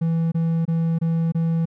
triangle tone bursts, 164.81 Hz, E3, in tune, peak -16 dBFS, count 5, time 0.01-1.656 s, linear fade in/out 10 ms, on 310 ms, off 24 ms, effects none

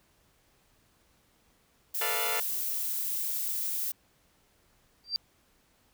violet noise, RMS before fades -32 dBFS, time 1.94-3.92 s, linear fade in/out 10 ms
10% pulse chord, B half-diminished seventh, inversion third, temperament equal with one note detuned, 440 / 490.2 / 587.3 / 698.5 Hz, A4 / B4 / D5 / F5, 0 / -13 / 0 / 0 cents, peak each -27 / -29 / -31 / -26 dBFS, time 2.01-2.4 s, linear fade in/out 2 ms
sine tone with exponential growth, 4699 Hz, D8, in tune, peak -22 dBFS, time 5.04-5.16 s, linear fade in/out 0 ms, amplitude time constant 26 ms
effects pink hiss -67 dBFS RMS until 5.93 s

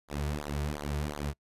sawtooth tone with flanger, 73.42 Hz, D2, in tune, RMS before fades -34 dBFS, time 0.08-1.34 s, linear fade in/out 50 ms, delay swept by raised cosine 0.36 to 3.86 ms, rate 2.8 Hz, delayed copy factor -1, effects noise-tail reverb RT60 0.1 s tail -25 dB re dry + resampled to 32000 Hz

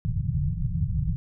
white low-pass noise, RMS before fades -26 dBFS, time 0.05-1.16 s, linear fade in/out 0 ms, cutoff 170 Hz, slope 96 dB/octave, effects none

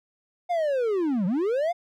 triangle linear two-way sweep, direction down then up, 721 to 170.3 to 721 Hz, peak -20 dBFS, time 0.49-1.73 s, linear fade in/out 20 ms, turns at 1.26 s, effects none

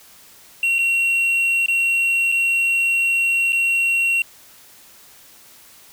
triangle tone with dropouts, 2737 Hz, F7, 36 cents flat, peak -14 dBFS, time 0.63-4.22 s, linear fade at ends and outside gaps 2 ms, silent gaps 0.785-0.789 / 1.661-1.683 / 2.318-2.322 / 3.523-3.529 s, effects white hiss -47 dBFS RMS until 5.92 s

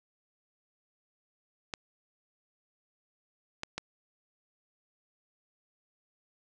clicks, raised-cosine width 0.2 ms, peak -17 dBFS, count 3, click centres 1.738 / 3.634 / 3.78 s, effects resampled to 24000 Hz + 9-bit

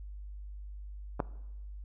clicks, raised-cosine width 1 ms, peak -26 / -15 dBFS, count 2, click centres 1.195 / 1.202 s, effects noise-tail reverb RT60 1.0 s tail -19 dB re dry + added 50 Hz sine -41 dBFS peak until 1.84 s

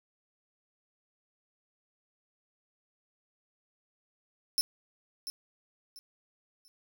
sawtooth tone with echo, 5320 Hz, E8, 15 cents sharp, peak -22 dBFS, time 4.58-4.61 s, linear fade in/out 0 ms, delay 690 ms, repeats 3, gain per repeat -11 dB, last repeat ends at 6.68 s, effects none

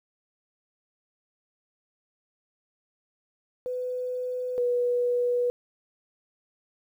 sine tone pair in turn, 501 / 488.1 Hz, B4 / B4, +25 / -20 cents, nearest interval unison, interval 45 cents, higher first, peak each -28 / -22 dBFS, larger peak second, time 3.66-4.58 / 4.58-5.5 s, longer neither, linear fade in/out 0 ms, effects 10-bit

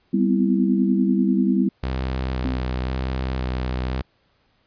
sine chord, C major seventh, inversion second, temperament equal with one note detuned, 196 / 246.9 / 257.1 / 329.6 Hz, G3 / B3 / C4 / E4, 0 / 0 / -30 / 0 cents, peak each -19 / -23 / -23 / -24 dBFS, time 0.13-1.69 s, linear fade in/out 10 ms
sawtooth tone with vibrato, 64 Hz, C2, 38 cents flat, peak -19 dBFS, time 1.83-4.02 s, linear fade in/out 5 ms, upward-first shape square, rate 0.96 Hz, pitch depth 21 cents each way
sine tone with exponential decay, 258.6 Hz, C4, 20 cents flat, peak -19 dBFS, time 2.45-2.74 s, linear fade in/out 0 ms, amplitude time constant 61 ms
effects pink hiss -64 dBFS RMS until 4.66 s + resampled to 11025 Hz

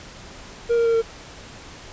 triangle tone with pitch steps, 470 / 464.9 / 459.8 / 454.8 Hz, A#4 / A#4 / A#4 / A#4, +14 / -5 / -24 / -43 cents, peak -14 dBFS, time 0.69-1.022 s, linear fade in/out 20 ms, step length 83 ms, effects pink hiss -41 dBFS RMS until 1.92 s + resampled to 16000 Hz

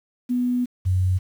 sine tone pair in turn, 246.9 / 92.48 Hz, B3 / F#2, 0 / 0 cents, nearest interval octave + perfect fourth, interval 1700 cents, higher first, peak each -19 / -17 dBFS, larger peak second, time 0.29-0.66 / 0.85-1.19 s, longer first, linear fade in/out 20 ms, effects 8-bit

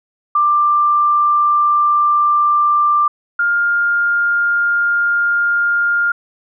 sine tone pair in turn, 1184 / 1408 Hz, D6 / F6, +14 / +14 cents, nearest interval minor third, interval 300 cents, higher second, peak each -10 / -12 dBFS, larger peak first, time 0.35-3.08 / 3.39-6.12 s, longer neither, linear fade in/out 5 ms, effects none

